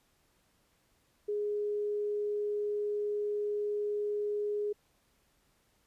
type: tone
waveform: sine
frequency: 415.3 Hz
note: G#4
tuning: in tune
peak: -30 dBFS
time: 1.28-4.73 s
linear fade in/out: 10 ms
effects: pink hiss -71 dBFS RMS until 5.86 s + resampled to 32000 Hz